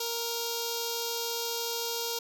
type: tone with notch filter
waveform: 5% pulse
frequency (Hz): 466.2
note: A#4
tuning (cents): 0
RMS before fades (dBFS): -33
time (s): 0-2.19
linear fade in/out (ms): 5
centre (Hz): 1900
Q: 0.55
effects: none